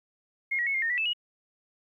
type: tone with pitch steps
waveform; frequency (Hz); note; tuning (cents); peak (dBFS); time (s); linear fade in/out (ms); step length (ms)
sine; 2145 / 1914 / 2197 / 2117 / 1836 / 1956 / 2628 / 2898; C7 / A#6 / C#7 / C7 / A#6 / B6 / E7 / F#7; +42 / +45 / -16 / +20 / -27 / -17 / -6 / -37; -25; 0.51-1.134; 10; 78
effects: 11-bit